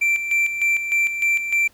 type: tone with tremolo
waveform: triangle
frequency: 2349 Hz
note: D7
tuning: in tune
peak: -14 dBFS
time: 0.01-1.68 s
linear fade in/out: 10 ms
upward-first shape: square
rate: 3.3 Hz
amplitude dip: 60%
effects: pink hiss -56 dBFS RMS until 1.73 s